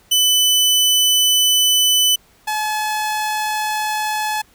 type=tone pair in turn; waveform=sawtooth; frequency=3000 / 855.3 Hz; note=F#7 / A5; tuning=+23 / -49 cents; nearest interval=octave + minor seventh; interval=2172 cents; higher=first; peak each=-9 / -15 dBFS; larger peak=first; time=0.11-2.16 / 2.47-4.42 s; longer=first; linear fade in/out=10 ms; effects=pink hiss -53 dBFS RMS until 4.54 s